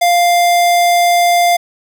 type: tone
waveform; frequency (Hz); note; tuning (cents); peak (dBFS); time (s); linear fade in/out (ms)
square; 698.5; F5; 0; -9; 0.01-1.57; 10
effects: none